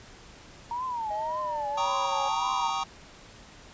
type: tone with vibrato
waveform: sine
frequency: 927 Hz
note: A#5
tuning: 10 cents flat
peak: -29 dBFS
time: 0.71-2.7 s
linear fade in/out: 2 ms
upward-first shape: triangle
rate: 1.8 Hz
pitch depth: 210 cents each way
type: tone with pitch glide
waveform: triangle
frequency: 630 to 551.6 Hz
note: D#5 to C#5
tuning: +21 to -9 cents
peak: -33 dBFS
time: 1.1-2.29 s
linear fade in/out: 10 ms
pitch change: -230 cents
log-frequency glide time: 1.25-1.96 s
type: chord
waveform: square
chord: Eb dominant seventh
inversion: first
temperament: equal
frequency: 784 / 932.3 / 1108.7 / 1244.5 Hz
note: G5 / Bb5 / Db6 / Eb6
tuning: 0 / 0 / 0 / 0 cents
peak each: -34 dBFS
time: 1.77-2.84 s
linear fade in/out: 10 ms
effects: pink hiss -50 dBFS RMS until 3.73 s + resampled to 16000 Hz